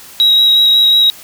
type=tone with vibrato; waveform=sine; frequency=3835 Hz; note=A#7; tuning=48 cents sharp; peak=-4 dBFS; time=0.2-1.1 s; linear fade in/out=0 ms; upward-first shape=square; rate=5.5 Hz; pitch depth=9 cents each way; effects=tanh soft clip ceiling -4 dBFS + white hiss -36 dBFS RMS until 1.23 s